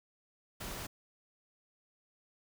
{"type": "noise", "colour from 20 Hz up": "pink", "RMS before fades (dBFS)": -42, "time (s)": [0.6, 0.87], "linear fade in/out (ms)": 10, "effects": []}